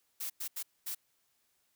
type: noise bursts at uneven times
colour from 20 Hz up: blue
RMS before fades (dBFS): -38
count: 4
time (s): 0.2-0.3 / 0.4-0.48 / 0.56-0.63 / 0.86-0.95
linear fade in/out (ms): 10
effects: white hiss -75 dBFS RMS until 1.75 s